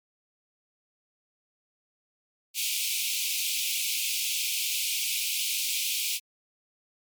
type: high-pass noise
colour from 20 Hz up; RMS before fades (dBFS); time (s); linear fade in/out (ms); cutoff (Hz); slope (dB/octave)
pink; -29; 2.54-6.2; 50; 2300; 96
effects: MP3 96 kbps